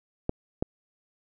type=clicks; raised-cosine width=2 ms; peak=-12 dBFS; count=2; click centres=0.294 / 0.625 s; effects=none